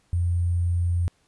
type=tone with sample-and-hold; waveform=sine; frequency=87 Hz; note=F2; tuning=6 cents flat; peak=-20 dBFS; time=0.13-1.08 s; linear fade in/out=0 ms; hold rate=8820 Hz; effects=pink hiss -65 dBFS RMS until 1.27 s + resampled to 24000 Hz